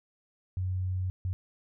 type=tone bursts at uneven times; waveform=sine; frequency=92.5 Hz; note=F#2; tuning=in tune; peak=-28 dBFS; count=2; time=0.57-1.1 / 1.25-1.33 s; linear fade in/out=0 ms; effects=none